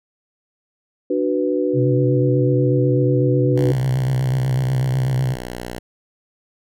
sine chord, B minor, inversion first, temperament just, 296.3 / 370.4 / 493.9 Hz, D4 / F#4 / B4, +15 / +2 / 0 cents, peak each -21 dBFS, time 1.1-3.72 s, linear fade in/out 5 ms
sine tone with vibrato, 130.81 Hz, C3, in tune, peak -16 dBFS, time 1.73-5.36 s, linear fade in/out 50 ms, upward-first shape square, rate 8.1 Hz, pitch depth 45 cents each way
5% pulse tone with pitch glide, 63.1 to 60.36 Hz, B1 to B1, +38 to -39 cents, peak -17 dBFS, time 3.56-5.79 s, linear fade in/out 5 ms, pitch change -77 cents, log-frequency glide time 5.11-5.62 s
effects none

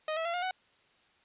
sawtooth tone with pitch steps, 622 / 650.7 / 680.7 / 712 / 744.8 Hz, D#5 / E5 / F5 / F5 / F#5, -1 / -23 / -45 / +33 / +11 cents, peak -27 dBFS, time 0.08-0.51 s, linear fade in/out 2 ms, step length 86 ms, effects white hiss -66 dBFS RMS until 1.24 s + resampled to 8000 Hz

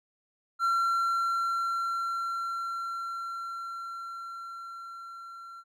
triangle tone with level ramp, 1363 Hz, F6, 43 cents flat, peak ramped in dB -21 to -41 dBFS, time 0.59-5.64 s, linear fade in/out 50 ms, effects none

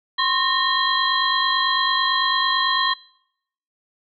sine tone cluster, 1038 / 1087 / 1841 / 3241 / 4037 Hz, C6 / C#6 / A#6 / G#7 / B7, -14 / -34 / -22 / -43 / +37 cents, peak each -24 dBFS, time 0.18-2.94 s, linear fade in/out 10 ms, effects noise-tail reverb RT60 0.8 s tail -26 dB re dry

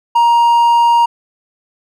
triangle tone with hard clipping, 940 Hz, A#5, 14 cents sharp, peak -8 dBFS, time 0.15-1.06 s, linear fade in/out 10 ms, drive 6 dB, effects none

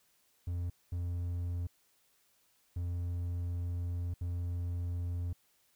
triangle tone bursts at uneven times, 87.31 Hz, F2, in tune, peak -31 dBFS, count 4, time 0.47-0.7 / 0.92-1.67 / 2.76-4.14 / 4.21-5.33 s, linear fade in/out 5 ms, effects white hiss -71 dBFS RMS until 5.75 s

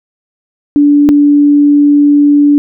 sine tone pair in turn, 290 / 290 Hz, D4 / D4, -22 / -22 cents, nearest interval unison, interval 0 cents, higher neither, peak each -3 dBFS, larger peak neither, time 0.76-1.09 / 1.09-2.58 s, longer second, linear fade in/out 0 ms, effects none

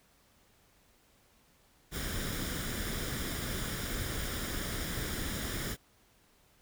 pink noise with comb filter, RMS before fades -36 dBFS, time 1.91-5.77 s, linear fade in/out 50 ms, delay 0.57 ms, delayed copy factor +0.55, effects pink hiss -66 dBFS RMS until 6.61 s

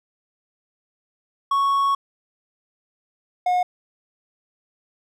triangle tone pair in turn, 1108.7 / 722.4 Hz, C#6 / F#5, 0 / -42 cents, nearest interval perfect fifth, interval 742 cents, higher first, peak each -15 dBFS, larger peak neither, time 1.51-1.95 / 3.46-3.63 s, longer first, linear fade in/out 5 ms, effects none

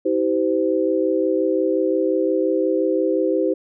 sine tone cluster, 320.5 / 386.2 / 514 Hz, E4 / G4 / C5, -49 / -26 / -31 cents, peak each -21 dBFS, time 0.05-3.54 s, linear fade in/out 10 ms, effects none

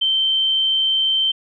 sine tone, 3113 Hz, G7, 13 cents flat, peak -15 dBFS, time 0.01-1.32 s, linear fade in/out 10 ms, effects none

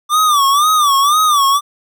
square tone with vibrato, 1174.7 Hz, D6, in tune, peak -10 dBFS, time 0.09-1.61 s, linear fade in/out 50 ms, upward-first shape sine, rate 2 Hz, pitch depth 130 cents each way, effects none

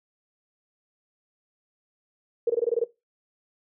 sine tone bursts, 466.2 Hz, A#4, in tune, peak -18 dBFS, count 8, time 2.47-2.841 s, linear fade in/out 5 ms, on 28 ms, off 21 ms, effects noise-tail reverb RT60 0.2 s tail -18 dB re dry

